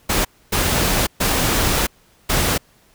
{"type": "noise bursts at uneven times", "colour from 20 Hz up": "pink", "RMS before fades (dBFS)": -18, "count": 4, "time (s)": [[0.09, 0.25], [0.52, 1.07], [1.2, 1.87], [2.29, 2.58]], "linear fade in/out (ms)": 10, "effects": ["pink hiss -55 dBFS RMS until 2.94 s"]}